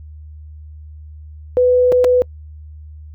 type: tone with dropouts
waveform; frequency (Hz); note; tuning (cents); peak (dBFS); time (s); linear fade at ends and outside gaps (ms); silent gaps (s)
sine; 498.4; B4; +16; -9; 1.57-2.22; 0; 1.92-1.924 / 2.043-2.046
effects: noise-tail reverb RT60 0.1 s tail -26 dB re dry + added 76 Hz sine -33 dBFS peak until 3.14 s